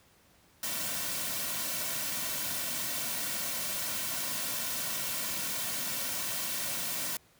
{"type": "noise with comb filter", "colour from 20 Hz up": "white", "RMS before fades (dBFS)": -34, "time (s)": [0.63, 7.17], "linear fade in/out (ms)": 2, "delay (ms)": 2.4, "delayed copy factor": -0.55, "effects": ["pink hiss -63 dBFS RMS until 7.39 s", "high-pass 60 Hz 12 dB/octave"]}